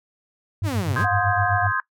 sine tone with tremolo, 100.2 Hz, G2, 38 cents sharp, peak -20 dBFS, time 0.62-1.72 s, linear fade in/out 0 ms, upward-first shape sine, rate 7.9 Hz, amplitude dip 90%
sawtooth exponential two-way sweep, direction down then up, 352.4 to 116.54 to 309.1 Hz, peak -21 dBFS, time 0.63-1.06 s, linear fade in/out 50 ms, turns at 0.96 s
sine chord, Ab major seventh, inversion first, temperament equal, 1046.5 / 1244.5 / 1568 / 1661.2 Hz, C6 / Eb6 / G6 / Ab6, 0 / 0 / 0 / 0 cents, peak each -26 / -29 / -26 / -26 dBFS, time 0.96-1.8 s, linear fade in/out 2 ms
sine tone with vibrato, 717 Hz, F5, 45 cents sharp, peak -23 dBFS, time 1.04-1.67 s, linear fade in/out 5 ms, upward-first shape sine, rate 12 Hz, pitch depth 20 cents each way
effects noise-tail reverb RT60 0.1 s tail -19 dB re dry

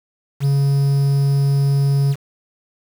triangle tone with quantisation, 139.4 Hz, C#3, 10 cents sharp, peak -11 dBFS, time 0.4-2.16 s, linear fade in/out 50 ms, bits 6, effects none

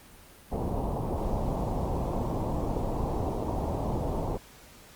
pink low-pass noise, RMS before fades -30 dBFS, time 0.51-4.38 s, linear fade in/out 20 ms, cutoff 1000 Hz, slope 48 dB/octave, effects pink hiss -52 dBFS RMS until 4.95 s + Opus 32 kbps

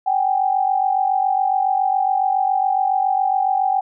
sine tone pair together, 762.8 / 810 Hz, G5 / G#5, -47 / -43 cents, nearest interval minor second, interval 104 cents, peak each -17 / -20 dBFS, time 0.06-3.81 s, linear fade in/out 10 ms, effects none

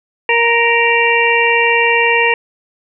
harmonic tone with a mistuned harmonic, 467.6 Hz, A#4, 5 cents sharp, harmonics 1 / 2 / 4 / 5 / 6, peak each -16 / -16 / -16 / -16 / -16 dBFS, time 0.29-2.34 s, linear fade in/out 2 ms, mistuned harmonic 6, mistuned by -25 cents, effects none

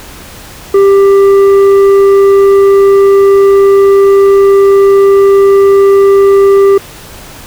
sine tone with tanh clipping, 394.7 Hz, G4, 12 cents sharp, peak -3 dBFS, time 0.74-6.78 s, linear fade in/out 5 ms, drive 7 dB, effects pink hiss -30 dBFS RMS until 7.46 s

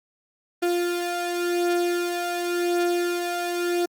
35% pulse beating tone pair, 349.2 / 350.11 Hz, F4 / F4, 0 / +4 cents, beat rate 0.91 Hz, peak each -27 / -22 dBFS, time 0.62-3.86 s, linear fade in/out 10 ms, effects Opus 32 kbps

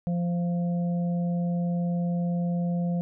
harmonic tone, 173.9 Hz, F3, 7 cents flat, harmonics 1 / 3 / 4, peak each -24 / -37 / -41 dBFS, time 0.07-3.01 s, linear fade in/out 0 ms, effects none

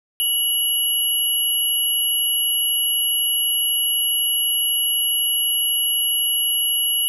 sine tone pair together, 2939 / 11264 Hz, F#7 / F9, -12 / +14 cents, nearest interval octave + major seventh, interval 2326 cents, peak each -20 dBFS, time 0.2-7.08 s, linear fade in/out 0 ms, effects none

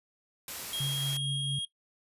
white noise, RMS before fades -39 dBFS, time 0.48-1.17 s, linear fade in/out 2 ms
square tone, 3263 Hz, G#7, 31 cents flat, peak -33 dBFS, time 0.73-1.65 s, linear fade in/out 2 ms
sine tone with tremolo, 138.59 Hz, C#3, in tune, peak -30 dBFS, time 0.8-1.59 s, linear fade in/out 5 ms, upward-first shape triangle, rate 4.4 Hz, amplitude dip 35%
effects noise-tail reverb RT60 0.1 s tail -18 dB re dry + resampled to 32000 Hz

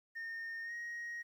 sine tone with pitch glide, 1829 to 1881.5 Hz, A#6 to A#6, -33 to +16 cents, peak -38 dBFS, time 0.15-1.23 s, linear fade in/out 20 ms, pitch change +49 cents, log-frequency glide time 0.63-0.73 s, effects tanh soft clip ceiling -39 dBFS + 12-bit

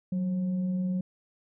sine tone with frequency modulation, 185 Hz, F#3, in tune, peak -26 dBFS, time 0.12-1.01 s, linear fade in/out 5 ms, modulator 351 Hz, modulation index 0.22, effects none

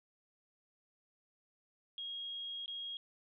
sine tone with dropouts, 3274 Hz, G#7, 25 cents flat, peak -40 dBFS, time 1.98-2.97 s, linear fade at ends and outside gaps 1 ms, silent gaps 2.66-2.679 s, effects none

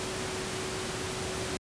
sine tone in noise, 375.1 Hz, F#4, 24 cents sharp, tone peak -38 dBFS, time 0-1.57 s, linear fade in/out 0 ms, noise pink, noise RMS -34 dBFS, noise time 0-1.57 s, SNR -7 dB, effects high-pass 80 Hz 12 dB/octave + resampled to 22050 Hz

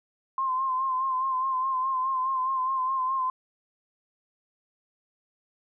sine tone with vibrato, 1046.5 Hz, C6, in tune, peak -24 dBFS, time 0.38-3.3 s, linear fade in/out 2 ms, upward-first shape sine, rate 4.8 Hz, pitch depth 44 cents each way, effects none

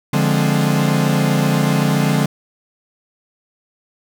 45% pulse chord, D half-diminished seventh, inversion none, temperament equal, 146.83 / 174.61 / 207.7 / 261.6 Hz, D3 / F3 / Ab3 / C4, 0 / 0 / 0 / 0 cents, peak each -17 / -20 / -20 / -22 dBFS, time 0.13-2.26 s, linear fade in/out 5 ms, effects none

